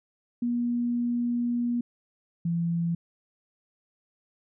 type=tone pair in turn; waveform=sine; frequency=239.9 / 169.1 Hz; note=A#3 / E3; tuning=+50 / +44 cents; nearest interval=tritone; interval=606 cents; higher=first; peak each=-24 dBFS; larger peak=neither; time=0.42-1.81 / 2.45-2.95 s; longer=first; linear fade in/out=5 ms; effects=none